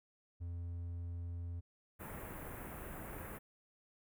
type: tone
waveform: triangle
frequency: 86.1 Hz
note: F2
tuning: 24 cents flat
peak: -38 dBFS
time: 0.4-1.61 s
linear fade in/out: 20 ms
type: band-stop noise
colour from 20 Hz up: pink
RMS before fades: -47 dBFS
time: 1.99-3.39 s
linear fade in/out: 20 ms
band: 2100 to 11000 Hz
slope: 24 dB/octave
effects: none